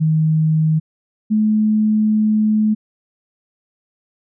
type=tone pair in turn; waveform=sine; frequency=157.2 / 214.7 Hz; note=D#3 / A3; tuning=+18 / -42 cents; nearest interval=perfect fourth; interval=540 cents; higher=second; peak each=-12 dBFS; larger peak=neither; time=0-0.8 / 1.3-2.75 s; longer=second; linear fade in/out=20 ms; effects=none

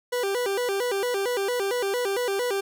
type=tone with vibrato; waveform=40% pulse; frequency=440 Hz; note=A4; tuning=in tune; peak=-23 dBFS; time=0.12-2.61 s; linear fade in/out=10 ms; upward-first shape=square; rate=4.4 Hz; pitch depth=190 cents each way; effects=none

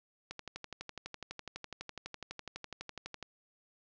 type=click train; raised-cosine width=0.2 ms; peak=-24 dBFS; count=36; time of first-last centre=0.31-3.227 s; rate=12 Hz; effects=resampled to 16000 Hz + 9-bit

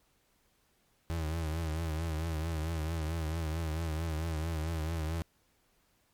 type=tone with vibrato; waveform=35% pulse; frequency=80.3 Hz; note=E2; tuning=45 cents flat; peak=-30 dBFS; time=1.1-5.22 s; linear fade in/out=0 ms; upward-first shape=triangle; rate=4.5 Hz; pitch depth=86 cents each way; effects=pink hiss -71 dBFS RMS until 6.13 s + MP3 96 kbps

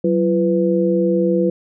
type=tone cluster; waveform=sine; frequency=186.8 / 341.9 / 498.5 Hz; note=F#3 / F4 / B4; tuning=+17 / -37 / +16 cents; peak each=-18 dBFS; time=0.04-1.5 s; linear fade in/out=5 ms; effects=none

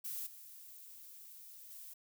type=noise with level steps; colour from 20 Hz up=violet; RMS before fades=-42 / -54 / -51 dBFS; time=0.04-1.94 s; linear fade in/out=10 ms; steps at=0.26 / 1.7 s; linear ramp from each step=10 ms; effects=none

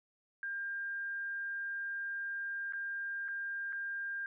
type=tone with dropouts; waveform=sine; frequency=1600 Hz; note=G6; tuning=35 cents sharp; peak=-36 dBFS; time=0.43-4.26 s; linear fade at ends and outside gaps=1 ms; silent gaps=2.724-2.734 / 3.281-3.285 / 3.725-3.729 s; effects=none

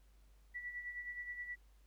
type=tone with tremolo; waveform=sine; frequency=1955 Hz; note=B6; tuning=18 cents flat; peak=-40 dBFS; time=0.54-1.56 s; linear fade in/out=20 ms; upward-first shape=sine; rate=9.5 Hz; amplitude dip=60%; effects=added 50 Hz sine -62 dBFS peak until 1.86 s + pink hiss -75 dBFS RMS until 1.86 s

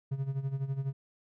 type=tone with tremolo; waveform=triangle; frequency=136 Hz; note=C#3; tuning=33 cents flat; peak=-26 dBFS; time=0.11-0.93 s; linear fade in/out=10 ms; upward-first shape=sine; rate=12 Hz; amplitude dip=75%; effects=none

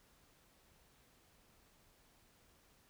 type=silence; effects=pink hiss -69 dBFS RMS until 2.89 s

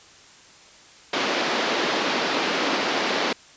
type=band-pass noise; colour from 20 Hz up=pink; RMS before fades=-24 dBFS; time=1.13-3.33 s; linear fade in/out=5 ms; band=250 to 4900 Hz; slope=24 dB/octave; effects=white hiss -49 dBFS RMS until 3.56 s + resampled to 16000 Hz

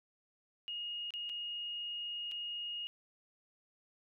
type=tone with dropouts; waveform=sine; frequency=2864 Hz; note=F7; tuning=43 cents sharp; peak=-38 dBFS; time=0.68-2.87 s; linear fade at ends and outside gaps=0 ms; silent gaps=1.106-1.138 / 1.293-1.297 / 2.314-2.319 s; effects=none

